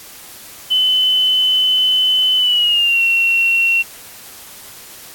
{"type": "tone with pitch glide", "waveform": "sine", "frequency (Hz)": [3028, 2729], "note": ["F#7", "F7"], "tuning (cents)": [39, -41], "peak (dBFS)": -11, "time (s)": [0.7, 3.83], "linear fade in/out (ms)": 20, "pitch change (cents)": -180, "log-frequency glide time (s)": [2.36, 3.01], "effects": ["white hiss -37 dBFS RMS until 5.14 s", "AAC 64 kbps"]}